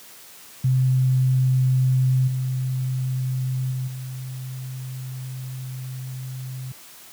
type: tone with level steps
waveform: sine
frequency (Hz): 129.3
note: C3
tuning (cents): -20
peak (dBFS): -15 / -21 / -23 / -29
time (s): 0.64-6.72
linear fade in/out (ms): 5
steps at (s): 2.27 / 3.71 / 3.87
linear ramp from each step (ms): 10
effects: white hiss -45 dBFS RMS until 7.12 s + high-pass 80 Hz 12 dB/octave